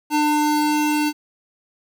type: tone pair together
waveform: square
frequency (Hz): 299.8 / 899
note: D4 / A5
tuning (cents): +36 / +37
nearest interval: octave + perfect fifth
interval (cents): 1901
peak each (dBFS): -19 / -23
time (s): 0.1-1.13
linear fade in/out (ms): 50
effects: none